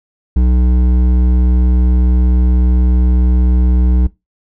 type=tone with hard clipping; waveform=sine; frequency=61.74 Hz; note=B1; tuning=in tune; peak=-10 dBFS; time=0.36-4.07 s; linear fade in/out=5 ms; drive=10 dB; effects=noise-tail reverb RT60 0.2 s tail -20 dB re dry